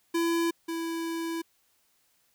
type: tone pair in turn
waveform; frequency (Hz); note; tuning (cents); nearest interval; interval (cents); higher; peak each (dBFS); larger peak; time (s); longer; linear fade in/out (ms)
square; 335.8 / 331; E4 / E4; +32 / +7; unison; 25; first; -25 / -31; first; 0.14-0.51 / 0.68-1.42; second; 10
effects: white hiss -69 dBFS RMS until 2.34 s